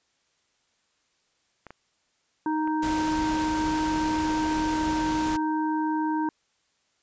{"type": "clicks", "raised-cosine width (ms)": 0.5, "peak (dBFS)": -27, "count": 7, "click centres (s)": [1.667, 1.706, 2.675, 2.842, 2.877, 3.789, 3.959]}
{"type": "harmonic tone", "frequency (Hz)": 311.1, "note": "D#4", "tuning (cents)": 0, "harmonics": [1, 3, 5], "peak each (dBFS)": [-25, -28, -39], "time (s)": [2.46, 6.29], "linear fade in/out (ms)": 2}
{"type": "noise", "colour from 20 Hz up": "pink", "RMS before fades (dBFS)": -34, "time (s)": [2.82, 5.37], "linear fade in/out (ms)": 10}
{"effects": ["white hiss -70 dBFS RMS until 7.02 s", "resampled to 16000 Hz"]}